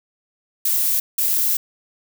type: noise bursts at uneven times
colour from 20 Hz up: violet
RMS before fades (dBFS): -19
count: 2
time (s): 0.65-1 / 1.18-1.57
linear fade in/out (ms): 5
effects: none